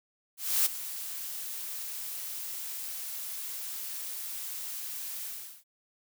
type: noise with ADSR envelope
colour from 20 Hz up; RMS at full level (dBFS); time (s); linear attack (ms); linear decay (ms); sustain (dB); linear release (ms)
blue; -24; 0.37-5.64; 290; 10; -14; 380
effects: none